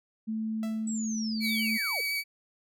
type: tone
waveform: sine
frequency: 220 Hz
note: A3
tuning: in tune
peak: -29 dBFS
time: 0.27-1.78 s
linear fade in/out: 20 ms
type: tone with exponential decay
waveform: sawtooth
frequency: 663 Hz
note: E5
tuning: 10 cents sharp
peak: -35 dBFS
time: 0.63-0.98 s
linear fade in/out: 1 ms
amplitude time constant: 75 ms
type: linear sweep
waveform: sine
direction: down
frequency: 7902 to 408.6 Hz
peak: -36 dBFS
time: 0.87-2.01 s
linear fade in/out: 5 ms
type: tone with vibrato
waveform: 30% pulse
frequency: 2274 Hz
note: C#7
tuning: 44 cents sharp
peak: -26 dBFS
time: 1.4-2.24 s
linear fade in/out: 50 ms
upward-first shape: sine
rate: 9.9 Hz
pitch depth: 14 cents each way
effects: none